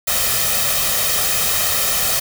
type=noise with comb filter; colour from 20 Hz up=white; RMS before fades=-18 dBFS; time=0.07-2.2 s; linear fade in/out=10 ms; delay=1.6 ms; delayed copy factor=+0.65; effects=none